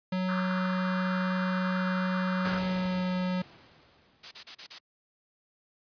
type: tone with pitch glide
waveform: square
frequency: 185 to 182.88 Hz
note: F#3 to F#3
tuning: 0 to -20 cents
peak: -28 dBFS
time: 0.12-3.42 s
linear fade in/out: 5 ms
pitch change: -20 cents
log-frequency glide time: 2.6-3.06 s
type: band-pass noise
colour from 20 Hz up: pink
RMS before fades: -37 dBFS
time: 0.28-2.59 s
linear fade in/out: 10 ms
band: 1100 to 1700 Hz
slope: 96 dB/octave
type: noise with exponential decay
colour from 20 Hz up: pink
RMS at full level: -35 dBFS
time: 2.45-4.8 s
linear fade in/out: 0 ms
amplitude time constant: 510 ms
type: noise bursts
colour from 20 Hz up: blue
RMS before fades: -35 dBFS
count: 5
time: 4.23-4.787 s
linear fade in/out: 10 ms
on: 85 ms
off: 33 ms
effects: high-pass 80 Hz 12 dB/octave + resampled to 11025 Hz